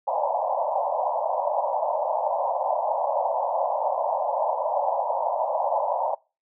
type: band-pass noise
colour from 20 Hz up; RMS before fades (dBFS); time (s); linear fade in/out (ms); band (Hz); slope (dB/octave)
pink; -25; 0.07-6.15; 5; 550 to 980; 96
effects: noise-tail reverb RT60 0.3 s tail -25 dB re dry